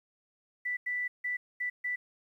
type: tone bursts at uneven times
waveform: sine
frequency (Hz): 1976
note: B6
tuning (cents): 0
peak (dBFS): -30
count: 5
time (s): 0.65-0.77 / 0.86-1.08 / 1.24-1.37 / 1.6-1.7 / 1.84-1.96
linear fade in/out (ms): 10
effects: 11-bit